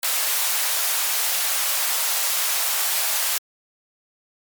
white high-pass noise, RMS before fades -22 dBFS, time 0.03-3.38 s, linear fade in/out 2 ms, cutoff 590 Hz, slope 24 dB/octave, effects MP3 96 kbps

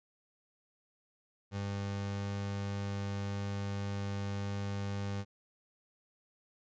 30% pulse tone, 99.9 Hz, G2, 33 cents sharp, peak -32 dBFS, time 1.51-5.25 s, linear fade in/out 50 ms, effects resampled to 16000 Hz

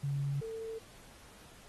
sine tone pair in turn, 140.5 / 447.6 Hz, C#3 / A4, +24 / +30 cents, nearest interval octave + minor sixth, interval 2006 cents, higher second, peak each -31 / -38 dBFS, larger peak first, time 0.03-0.41 / 0.41-0.79 s, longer neither, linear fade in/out 10 ms, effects pink hiss -57 dBFS RMS until 1.68 s + AAC 32 kbps

